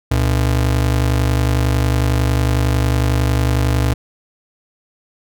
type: ring-modulated tone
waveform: square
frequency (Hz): 93.6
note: F#2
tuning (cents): +20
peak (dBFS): -11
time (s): 0.11-3.94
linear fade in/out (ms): 5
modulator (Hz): 25.5
effects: none